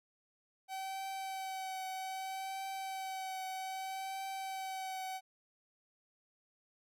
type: tone with vibrato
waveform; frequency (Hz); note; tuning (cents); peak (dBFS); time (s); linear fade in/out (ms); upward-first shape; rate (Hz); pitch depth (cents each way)
45% pulse; 764; G5; -45; -39; 0.68-5.21; 50; triangle; 0.63; 22
effects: none